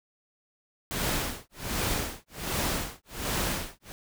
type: noise with tremolo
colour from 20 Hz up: pink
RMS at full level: -28 dBFS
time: 0.91-3.92 s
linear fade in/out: 0 ms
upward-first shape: sine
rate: 1.3 Hz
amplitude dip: 100%
effects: none